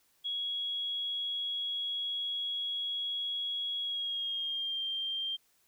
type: tone with pitch glide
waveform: sine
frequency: 3327 to 3175 Hz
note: G#7 to G7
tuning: +2 to +21 cents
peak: -32 dBFS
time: 0.24-5.37 s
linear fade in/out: 20 ms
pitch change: -81 cents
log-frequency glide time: 3.8-4.83 s
effects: white hiss -70 dBFS RMS until 5.67 s